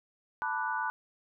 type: chord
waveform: sine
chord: B minor seventh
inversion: third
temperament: equal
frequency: 880 / 987.8 / 1174.7 / 1480 Hz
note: A5 / B5 / D6 / F#6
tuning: 0 / 0 / 0 / 0 cents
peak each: -35 / -35 / -39 / -34 dBFS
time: 0.42-0.9 s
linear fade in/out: 0 ms
effects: none